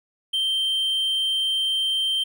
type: tone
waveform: triangle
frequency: 3136 Hz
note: G7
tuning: in tune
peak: -19 dBFS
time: 0.33-2.24 s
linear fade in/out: 10 ms
effects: none